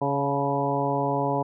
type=harmonic tone with a mistuned harmonic; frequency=140 Hz; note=C#3; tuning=18 cents sharp; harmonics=1 / 2 / 3 / 4 / 5 / 6 / 7; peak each=-30 / -30 / -30 / -30 / -30 / -30 / -30 dBFS; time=0.01-1.43 s; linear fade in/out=10 ms; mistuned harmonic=6; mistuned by=+36 cents; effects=none